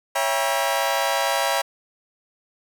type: chord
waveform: sawtooth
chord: C# diminished seventh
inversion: none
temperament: just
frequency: 554.4 / 665.2 / 798.3 / 957.9 Hz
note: C#5 / E5 / G5 / Bb5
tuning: 0 / +16 / +31 / +47 cents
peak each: -22 dBFS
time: 0.15-1.62 s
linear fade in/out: 10 ms
effects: none